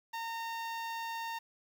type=tone with notch filter; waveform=sawtooth; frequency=916 Hz; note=A#5; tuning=31 cents flat; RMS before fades=-39 dBFS; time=0.13-1.39 s; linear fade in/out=10 ms; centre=9200 Hz; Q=0.83; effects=10-bit